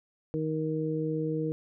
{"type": "harmonic tone", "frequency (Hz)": 156.8, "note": "D#3", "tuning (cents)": 14, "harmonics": [1, 2, 3], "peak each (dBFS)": [-32, -32, -32], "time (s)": [0.34, 1.52], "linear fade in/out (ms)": 0, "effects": []}